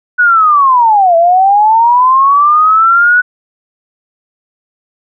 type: linear two-way sweep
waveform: sine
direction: down then up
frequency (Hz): 1486 to 659.3 to 1486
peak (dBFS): -4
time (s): 0.18-3.22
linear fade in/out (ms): 20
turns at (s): 1.16
effects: none